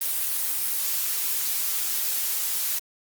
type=noise; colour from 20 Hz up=blue; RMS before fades=-26 dBFS; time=0.01-2.79 s; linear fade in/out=5 ms; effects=Opus 32 kbps